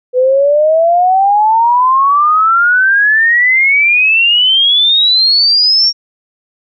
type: exponential sweep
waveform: sine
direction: up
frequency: 495.8 to 5588 Hz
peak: -6 dBFS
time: 0.13-5.93 s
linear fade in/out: 50 ms
effects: none